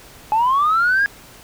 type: linear sweep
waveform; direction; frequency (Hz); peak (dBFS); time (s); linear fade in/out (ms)
sine; up; 840 to 1661.2; -12; 0.32-1.06; 0
effects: tanh soft clip ceiling -10 dBFS + pink hiss -43 dBFS RMS until 1.43 s